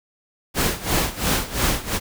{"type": "noise with tremolo", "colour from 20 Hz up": "pink", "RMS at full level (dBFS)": -19, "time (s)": [0.54, 2], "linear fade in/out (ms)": 50, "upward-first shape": "sine", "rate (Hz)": 2.9, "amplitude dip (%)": 85, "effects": []}